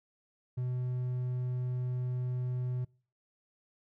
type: tone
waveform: triangle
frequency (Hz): 125.3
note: B2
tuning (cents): +25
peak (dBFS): -29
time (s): 0.57-2.85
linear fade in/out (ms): 10
effects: noise-tail reverb RT60 0.4 s tail -24 dB re dry